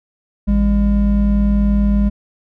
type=tone pair together; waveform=triangle; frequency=54.57 / 202.8 Hz; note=A1 / G#3; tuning=-14 / -41 cents; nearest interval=octave + major seventh; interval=2273 cents; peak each=-12 dBFS; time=0.47-2.1 s; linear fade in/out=20 ms; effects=none